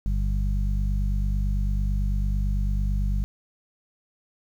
harmonic tone, 49 Hz, G1, in tune, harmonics 1 / 2 / 3 / 4, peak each -22 / -31 / -34 / -35 dBFS, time 0.06-3.24 s, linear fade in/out 0 ms, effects 9-bit

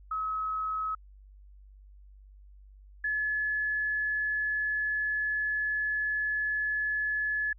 sine tone pair in turn, 1282 / 1711.3 Hz, E6 / A6, -49 / -49 cents, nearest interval perfect fourth, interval 500 cents, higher second, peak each -29 / -27 dBFS, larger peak second, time 0.11-0.95 / 3.04-7.53 s, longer second, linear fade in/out 5 ms, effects added 49 Hz sine -50 dBFS peak until 7.58 s

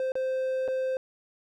triangle tone with dropouts, 521 Hz, C5, 7 cents flat, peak -24 dBFS, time 0-0.97 s, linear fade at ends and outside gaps 1 ms, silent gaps 0.12-0.154 / 0.679-0.684 s, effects none

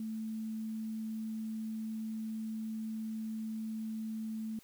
sine tone, 220 Hz, A3, in tune, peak -36 dBFS, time 0-4.59 s, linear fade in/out 2 ms, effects white hiss -62 dBFS RMS until 4.63 s

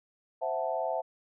sine chord, F# half-diminished seventh, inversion second, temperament equal, 523.3 / 659.3 / 740 / 880 Hz, C5 / E5 / F#5 / A5, 0 / 0 / 0 / 0 cents, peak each -35 / -32 / -35 / -36 dBFS, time 0.41-1.02 s, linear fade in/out 20 ms, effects none

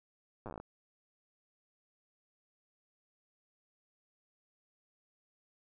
slowing click train, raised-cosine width 1 ms, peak -30 dBFS, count 11, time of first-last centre 0.46-0.6 s, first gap 8 ms, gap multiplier 1.12, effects none

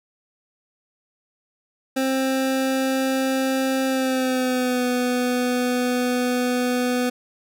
25% pulse tone with pitch glide, 264.6 to 248.3 Hz, C4 to B3, +20 to +9 cents, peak -16 dBFS, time 1.96-7.1 s, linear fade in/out 10 ms, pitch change -111 cents, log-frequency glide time 3.87-4.85 s, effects none

